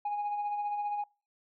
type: tone with tremolo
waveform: sine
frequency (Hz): 826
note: G#5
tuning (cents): -10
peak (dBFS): -27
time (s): 0.05-1.04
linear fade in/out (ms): 5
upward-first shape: sine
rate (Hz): 15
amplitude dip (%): 45
effects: noise-tail reverb RT60 0.3 s tail -24 dB re dry + tanh soft clip ceiling -28 dBFS